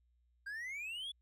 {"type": "exponential sweep", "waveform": "triangle", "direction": "up", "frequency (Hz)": [1577, 3478], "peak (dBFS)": -39, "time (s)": [0.46, 1.12], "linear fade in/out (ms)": 10, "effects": ["added 60 Hz sine -70 dBFS peak until 1.21 s"]}